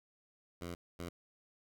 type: tone bursts at uneven times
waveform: 10% pulse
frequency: 86.4 Hz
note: F2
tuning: 18 cents flat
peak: -33 dBFS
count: 2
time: 0.61-0.75 / 0.99-1.09 s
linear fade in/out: 5 ms
effects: none